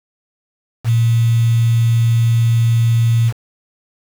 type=tone with quantisation; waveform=sine; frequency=115.8 Hz; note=A#2; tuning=11 cents flat; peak=-10 dBFS; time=0.84-3.33 s; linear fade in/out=50 ms; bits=5; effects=none